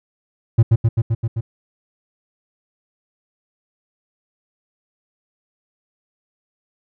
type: tone with echo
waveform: triangle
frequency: 113.7 Hz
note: A#2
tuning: 43 cents flat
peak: -5 dBFS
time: 0.58-0.63 s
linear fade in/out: 10 ms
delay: 130 ms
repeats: 6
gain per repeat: -2 dB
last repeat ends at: 1.41 s
effects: none